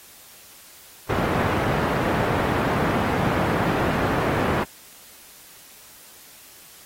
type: band-pass noise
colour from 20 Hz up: pink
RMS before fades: -23 dBFS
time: 1.09-4.64 s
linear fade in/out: 10 ms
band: 100 to 1600 Hz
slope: 12 dB/octave
effects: white hiss -47 dBFS RMS until 6.85 s + AAC 48 kbps